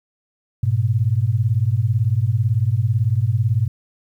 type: beating tone pair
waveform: sine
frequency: 102.8 / 120.8 Hz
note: G#2 / B2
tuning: -17 / -38 cents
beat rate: 18 Hz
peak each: -18 dBFS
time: 0.63-3.68 s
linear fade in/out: 5 ms
effects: 9-bit